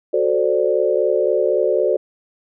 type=chord; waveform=sine; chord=D dominant seventh; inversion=first; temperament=equal; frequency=370 / 440 / 523.3 / 587.3 Hz; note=F#4 / A4 / C5 / D5; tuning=0 / 0 / 0 / 0 cents; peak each=-20 dBFS; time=0.13-1.97 s; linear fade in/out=10 ms; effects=none